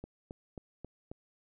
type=click train; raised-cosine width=2 ms; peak=-29 dBFS; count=5; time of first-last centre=0.04-1.115 s; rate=3.72 Hz; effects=none